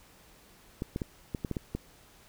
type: clicks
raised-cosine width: 3 ms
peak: -19 dBFS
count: 8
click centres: 0.821 / 0.961 / 1.018 / 1.348 / 1.448 / 1.513 / 1.568 / 1.75 s
effects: pink hiss -58 dBFS RMS until 2.28 s